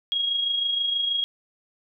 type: tone with amplitude modulation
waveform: sine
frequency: 3287 Hz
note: G#7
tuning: 19 cents flat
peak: -20 dBFS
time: 0.12-1.24 s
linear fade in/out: 0 ms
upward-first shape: sine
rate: 26.3 Hz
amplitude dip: 45%
effects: none